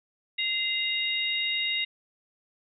sine tone cluster, 2075 / 2808 / 3756 Hz, C7 / F7 / A#7, -15 / +9 / +12 cents, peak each -30 dBFS, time 0.38-1.85 s, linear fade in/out 10 ms, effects none

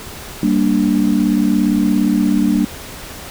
sine chord, G minor, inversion none, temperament equal, 196 / 233.1 / 293.7 Hz, G3 / Bb3 / D4, 0 / 0 / 0 cents, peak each -16 dBFS, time 0.43-2.65 s, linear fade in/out 2 ms, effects pink hiss -32 dBFS RMS until 3.3 s

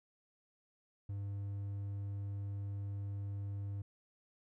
triangle tone, 100 Hz, G2, 35 cents sharp, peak -36 dBFS, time 1.09-3.82 s, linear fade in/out 5 ms, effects none

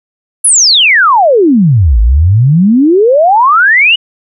sine exponential two-way sweep, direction down then up, 11000 to 51.3 to 2988 Hz, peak -3 dBFS, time 0.44-3.96 s, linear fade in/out 10 ms, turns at 2 s, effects none

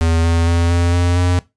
square tone with pitch steps, 82.41 / 83.71 / 85.02 / 86.36 / 87.71 / 89.09 Hz, E2 / E2 / F2 / F2 / F2 / F2, 0 / +27 / -46 / -19 / +8 / +35 cents, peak -13 dBFS, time 0.01-1.39 s, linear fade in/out 0 ms, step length 230 ms, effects noise-tail reverb RT60 0.2 s tail -19 dB re dry + resampled to 22050 Hz

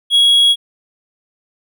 triangle tone, 3322 Hz, G#7, in tune, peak -6 dBFS, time 0.1-0.56 s, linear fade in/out 50 ms, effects none

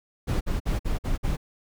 brown noise bursts, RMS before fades -25 dBFS, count 6, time 0.27-1.37 s, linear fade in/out 20 ms, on 140 ms, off 52 ms, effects none

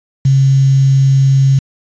sine tone with quantisation, 135.2 Hz, C#3, 43 cents flat, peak -6 dBFS, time 0.25-1.59 s, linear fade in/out 5 ms, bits 5, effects resampled to 16000 Hz

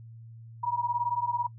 sine beating tone pair, 950 / 968 Hz, A#5 / B5, +33 / -35 cents, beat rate 18 Hz, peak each -29 dBFS, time 0.63-1.47 s, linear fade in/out 10 ms, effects noise-tail reverb RT60 0.1 s tail -23 dB re dry + added 114 Hz sine -44 dBFS peak until 1.58 s

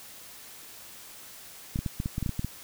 clicks, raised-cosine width 5 ms, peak -17 dBFS, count 11, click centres 1.759 / 1.79 / 1.862 / 2.001 / 2.059 / 2.181 / 2.227 / 2.262 / 2.293 / 2.394 / 2.446 s, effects white hiss -47 dBFS RMS until 2.63 s

